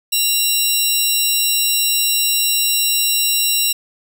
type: tone pair together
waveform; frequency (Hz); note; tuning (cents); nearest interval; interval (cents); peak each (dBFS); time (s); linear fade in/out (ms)
15% pulse; 2775 / 3924; F7 / B7; -12 / -12; tritone; 600; -10; 0.12-3.73; 10
effects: none